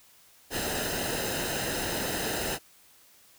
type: noise with comb filter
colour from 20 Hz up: pink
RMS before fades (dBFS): -31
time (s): 0.5-2.59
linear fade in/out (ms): 50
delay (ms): 0.88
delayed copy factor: -0.65
effects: white hiss -58 dBFS RMS until 3.38 s